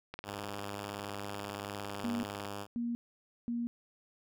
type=click train; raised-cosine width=0.3 ms; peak=-25 dBFS; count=47; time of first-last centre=0.14-2.452 s; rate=19.9 Hz
type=tone; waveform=5% pulse; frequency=101.5 Hz; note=G#2; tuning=39 cents flat; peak=-28 dBFS; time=0.24-2.67 s; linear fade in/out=50 ms
type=tone bursts; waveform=sine; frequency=236.6 Hz; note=A#3; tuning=26 cents sharp; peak=-32 dBFS; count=3; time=2.04-3.67 s; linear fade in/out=0 ms; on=190 ms; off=530 ms
effects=none